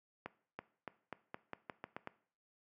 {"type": "accelerating click train", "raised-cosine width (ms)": 0.5, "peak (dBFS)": -27, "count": 10, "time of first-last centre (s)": [0.26, 2.074], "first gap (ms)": 330, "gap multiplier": 0.87, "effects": ["noise-tail reverb RT60 0.5 s tail -18 dB re dry", "high-pass 150 Hz 12 dB/octave"]}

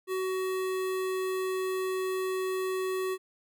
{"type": "tone with notch filter", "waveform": "square", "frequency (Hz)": 375.2, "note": "F#4", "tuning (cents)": 24, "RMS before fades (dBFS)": -31, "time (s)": [0.07, 3.18], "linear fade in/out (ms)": 50, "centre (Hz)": 5400, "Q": 1.9, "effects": []}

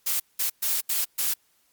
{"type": "noise bursts at uneven times", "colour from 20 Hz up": "blue", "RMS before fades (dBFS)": -25, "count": 5, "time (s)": [[0.06, 0.2], [0.39, 0.5], [0.62, 0.81], [0.89, 1.05], [1.18, 1.34]], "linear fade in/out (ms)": 10, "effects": ["white hiss -66 dBFS RMS until 1.72 s", "Opus 48 kbps"]}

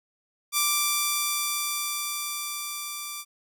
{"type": "tone with level ramp", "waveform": "5% pulse", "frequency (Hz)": 1174.7, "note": "D6", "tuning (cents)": 0, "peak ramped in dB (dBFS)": [-9, -22], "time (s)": [0.52, 3.25], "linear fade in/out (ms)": 50, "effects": []}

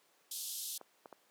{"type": "band-pass noise", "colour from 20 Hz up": "white", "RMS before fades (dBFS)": -42, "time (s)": [0.31, 0.78], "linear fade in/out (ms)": 5, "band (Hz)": [3200, 14000], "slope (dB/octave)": 48}
{"type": "clicks", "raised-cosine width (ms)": 1, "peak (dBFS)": -33, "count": 3, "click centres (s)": [0.813, 1.058, 1.127]}
{"effects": ["pink hiss -69 dBFS RMS until 1.3 s", "high-pass 400 Hz 12 dB/octave"]}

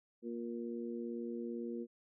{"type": "harmonic tone", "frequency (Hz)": 117.8, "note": "A#2", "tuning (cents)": 19, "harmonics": [2, 3, 4], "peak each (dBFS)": [-41, -43, -46], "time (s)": [0.22, 1.87], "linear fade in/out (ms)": 50, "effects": []}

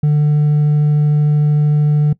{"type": "tone with hard clipping", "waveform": "sine", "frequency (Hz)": 148.9, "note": "D3", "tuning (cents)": 24, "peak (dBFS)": -10, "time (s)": [0.03, 2.13], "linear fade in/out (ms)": 5, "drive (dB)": 2, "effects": ["noise-tail reverb RT60 0.1 s tail -20 dB re dry"]}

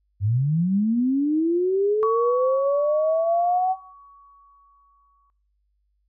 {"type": "linear sweep", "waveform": "sine", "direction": "up", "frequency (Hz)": [93.9, 760], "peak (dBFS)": -18, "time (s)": [0.2, 3.76], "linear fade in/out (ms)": 50}
{"type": "tone with exponential decay", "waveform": "sine", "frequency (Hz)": 1124, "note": "C#6", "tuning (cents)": 24, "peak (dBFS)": -21, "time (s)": [2.03, 5.3], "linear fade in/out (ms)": 0, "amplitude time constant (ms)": 710}
{"effects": ["noise-tail reverb RT60 0.5 s tail -19 dB re dry", "added 50 Hz sine -66 dBFS peak until 6.08 s"]}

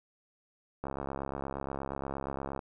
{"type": "click train", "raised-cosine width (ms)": 1, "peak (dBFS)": -22, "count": 121, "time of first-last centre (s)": [0.84, 2.592], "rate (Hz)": 68.5, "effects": []}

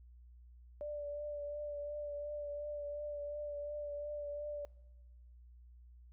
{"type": "tone with vibrato", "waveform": "sine", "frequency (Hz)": 586, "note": "D5", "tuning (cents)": -4, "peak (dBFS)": -39, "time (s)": [0.81, 4.65], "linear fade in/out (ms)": 0, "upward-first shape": "triangle", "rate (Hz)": 2.8, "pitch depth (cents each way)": 25, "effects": ["noise-tail reverb RT60 1.0 s tail -22 dB re dry", "added 60 Hz sine -55 dBFS peak until 6.12 s"]}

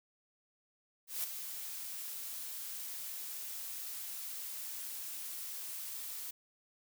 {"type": "noise with ADSR envelope", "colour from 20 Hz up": "blue", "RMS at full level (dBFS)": -35, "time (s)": [1.07, 6.31], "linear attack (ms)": 170, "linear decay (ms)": 4, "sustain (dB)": -8, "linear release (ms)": 8, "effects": []}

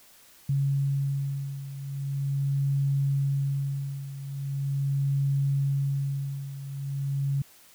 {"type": "beating tone pair", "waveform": "sine", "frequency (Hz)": [138.59, 139], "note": ["C#3", "C#3"], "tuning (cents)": [0, 5], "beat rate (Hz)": 0.41, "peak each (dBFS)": [-26, -30], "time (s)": [0.49, 7.42], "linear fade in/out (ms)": 5, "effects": ["white hiss -55 dBFS RMS until 7.74 s"]}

